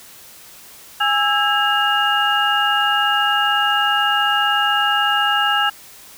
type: tone cluster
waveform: sine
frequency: 825 / 1321 / 1635 / 2838 Hz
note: G#5 / E6 / G#6 / F7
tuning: -12 / +3 / -28 / +27 cents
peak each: -20 dBFS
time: 1-5.7 s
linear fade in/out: 10 ms
effects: white hiss -42 dBFS RMS until 6.17 s